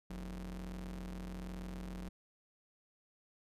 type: ring-modulated tone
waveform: 45% pulse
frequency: 67.8 Hz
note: C#2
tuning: 38 cents flat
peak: -39 dBFS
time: 0.1-2.09 s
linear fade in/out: 5 ms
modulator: 115 Hz
effects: resampled to 32000 Hz